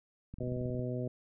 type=click train; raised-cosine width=5 ms; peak=-31 dBFS; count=11; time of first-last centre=0.34-0.795 s; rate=22 Hz
type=harmonic tone; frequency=124.8 Hz; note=B2; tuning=19 cents sharp; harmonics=1 / 2 / 3 / 4 / 5; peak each=-36 / -39 / -41 / -42 / -43 dBFS; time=0.4-1.08 s; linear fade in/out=5 ms
effects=none